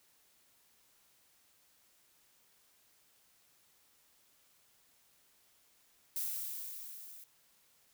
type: noise with level ramp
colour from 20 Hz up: violet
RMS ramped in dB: -36 to -53 dBFS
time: 6.16-7.24 s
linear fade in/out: 2 ms
effects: white hiss -69 dBFS RMS until 7.93 s